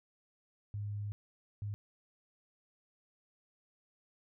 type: tone bursts at uneven times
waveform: sine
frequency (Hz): 103.1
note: G#2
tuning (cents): -12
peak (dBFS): -36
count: 2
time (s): 0.74-1.12 / 1.62-1.74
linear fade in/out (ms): 0
effects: none